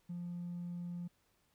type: tone with hard clipping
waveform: sine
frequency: 174.61 Hz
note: F3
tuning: in tune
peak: -40 dBFS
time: 0.09-1.08 s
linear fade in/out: 10 ms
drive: 1 dB
effects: pink hiss -75 dBFS RMS until 1.54 s